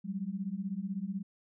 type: beating tone pair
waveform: sine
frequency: 185 / 201 Hz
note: F#3 / G3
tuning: 0 / +44 cents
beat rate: 16 Hz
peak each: -37 / -36 dBFS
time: 0.04-1.23 s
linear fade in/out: 20 ms
effects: none